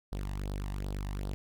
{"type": "tone with flanger", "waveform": "sawtooth", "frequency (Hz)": 49, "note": "G1", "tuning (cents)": 0, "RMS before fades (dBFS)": -36, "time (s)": [0.12, 1.34], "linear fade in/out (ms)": 0, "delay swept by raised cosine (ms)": [0.21, 1.1], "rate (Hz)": 2.6, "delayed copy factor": 0.7, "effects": []}